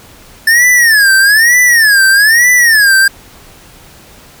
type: tone with vibrato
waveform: square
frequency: 1760 Hz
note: A6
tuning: in tune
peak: -5 dBFS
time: 0.47-3.08 s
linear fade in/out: 5 ms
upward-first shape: sine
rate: 1.1 Hz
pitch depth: 210 cents each way
effects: pink hiss -38 dBFS RMS until 4.4 s